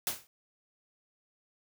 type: noise with exponential decay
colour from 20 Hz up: white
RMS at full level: -28 dBFS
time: 0.07-0.27 s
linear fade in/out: 1 ms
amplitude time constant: 43 ms
effects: none